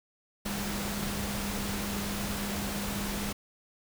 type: tone in noise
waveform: sine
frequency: 201.8 Hz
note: G#3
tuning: 49 cents flat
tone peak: -35 dBFS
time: 0.45-3.33 s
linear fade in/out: 10 ms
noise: pink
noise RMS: -35 dBFS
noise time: 0.45-3.33 s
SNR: -3 dB
effects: none